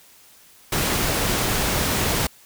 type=noise; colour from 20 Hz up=pink; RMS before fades=-22 dBFS; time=0.72-2.27 s; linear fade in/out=5 ms; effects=white hiss -51 dBFS RMS until 2.45 s